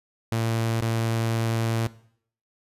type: tone with dropouts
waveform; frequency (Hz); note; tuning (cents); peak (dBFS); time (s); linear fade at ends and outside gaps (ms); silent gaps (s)
sawtooth; 113.8; A#2; -41; -19; 0.32-1.87; 0; 0.807-0.824
effects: noise-tail reverb RT60 0.6 s tail -18 dB re dry + resampled to 32000 Hz